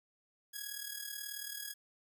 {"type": "tone with amplitude modulation", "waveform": "5% pulse", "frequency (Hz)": 1661.2, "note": "G#6", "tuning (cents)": 0, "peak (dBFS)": -27, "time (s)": [0.53, 1.74], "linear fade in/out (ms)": 20, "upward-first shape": "sine", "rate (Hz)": 38.4, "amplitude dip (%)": 65, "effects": []}